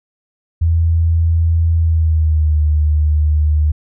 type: tone with pitch glide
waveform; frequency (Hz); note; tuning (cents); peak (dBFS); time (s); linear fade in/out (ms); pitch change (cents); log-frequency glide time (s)
sine; 82.7 to 75.84; E2 to D#2; +6 to -44; -10; 0.61-3.72; 10; -150; 1.75-2.61
effects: none